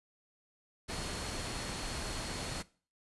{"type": "tone in noise", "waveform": "sine", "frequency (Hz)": 4314, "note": "C#8", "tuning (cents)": -48, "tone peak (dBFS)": -48, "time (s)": [0.88, 2.63], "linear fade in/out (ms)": 20, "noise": "pink", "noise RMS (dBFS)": -39, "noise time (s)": [0.88, 2.63], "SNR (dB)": -12, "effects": ["noise-tail reverb RT60 0.4 s tail -20 dB re dry", "resampled to 24000 Hz"]}